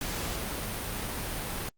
pink noise, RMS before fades -34 dBFS, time 0.01-1.69 s, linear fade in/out 2 ms, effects Opus 48 kbps

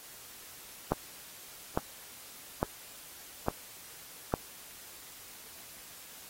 click train, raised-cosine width 1 ms, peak -13 dBFS, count 5, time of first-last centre 0.92-4.339 s, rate 1.17 Hz, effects white hiss -50 dBFS RMS until 6.29 s + AAC 48 kbps

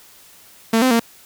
sawtooth tone with pitch steps, 225.7 / 257.9 / 231 Hz, A3 / C4 / A#3, +44 / -25 / -16 cents, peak -9 dBFS, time 0.73-0.997 s, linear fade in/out 5 ms, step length 89 ms, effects white hiss -47 dBFS RMS until 1.25 s

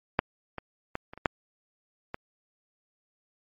clicks, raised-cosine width 0.5 ms, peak -6 / -20 / -15 / -27 / -29 / -7 / -19 dBFS, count 7, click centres 0.191 / 0.583 / 0.954 / 1.135 / 1.176 / 1.258 / 2.144 s, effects MP3 32 kbps

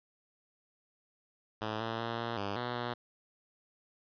5% pulse tone with pitch steps, 108.5 / 113.6 / 115.9 / 116.7 / 100.4 / 122.1 / 120.7 Hz, A2 / A#2 / A#2 / A#2 / G2 / B2 / B2, -24 / -44 / -10 / +2 / +42 / -19 / -39 cents, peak -23 dBFS, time 1.61-2.94 s, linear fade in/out 10 ms, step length 190 ms, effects resampled to 11025 Hz

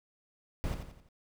brown noise with echo, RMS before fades -33 dBFS, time 0.64-0.74 s, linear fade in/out 0 ms, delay 87 ms, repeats 4, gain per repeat -7 dB, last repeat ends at 1.088 s, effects none

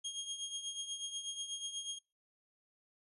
25% pulse tone with tremolo, 3251 Hz, G#7, 38 cents flat, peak -33 dBFS, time 0.04-1.99 s, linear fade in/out 10 ms, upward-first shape triangle, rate 8.2 Hz, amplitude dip 70%, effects noise-tail reverb RT60 0.3 s tail -26 dB re dry + resampled to 32000 Hz

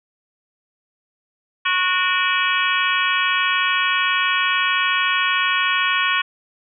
harmonic tone with a mistuned harmonic, 366.8 Hz, F#4, 15 cents flat, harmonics 3 / 4 / 5 / 6 / 7 / 8 / 9, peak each -22 / -23 / -24 / -25 / -25 / -26 / -27 dBFS, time 1.65-6.22 s, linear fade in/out 10 ms, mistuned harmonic 6, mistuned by +96 cents, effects none

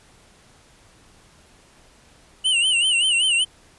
square tone with vibrato, 2906 Hz, F#7, 32 cents flat, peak -17 dBFS, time 2.44-3.45 s, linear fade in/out 20 ms, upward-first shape sine, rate 5.2 Hz, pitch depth 120 cents each way, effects pink hiss -53 dBFS RMS until 3.78 s + resampled to 24000 Hz

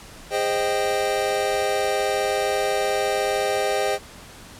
square chord, Ab major seventh, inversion none, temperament equal with one note detuned, 408.9 / 523.3 / 622.3 / 784 Hz, Ab4 / C5 / Eb5 / G5, -27 / 0 / 0 / 0 cents, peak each -27 dBFS, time 0.3-3.99 s, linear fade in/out 50 ms, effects pink hiss -43 dBFS RMS until 4.59 s + low-pass 11000 Hz 12 dB/octave

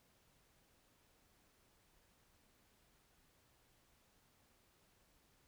silence, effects pink hiss -73 dBFS RMS until 5.47 s

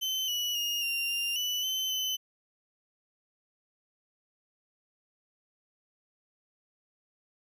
35% pulse tone with pitch steps, 3066 / 2942 / 2850 / 2776 / 2792 / 2973 / 3062 / 3034 Hz, G7 / F#7 / F7 / F7 / F7 / F#7 / G7 / F#7, -39 / -11 / +34 / -11 / -1 / +8 / -41 / +43 cents, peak -27 dBFS, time 0.01-2.17 s, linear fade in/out 20 ms, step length 270 ms, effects none

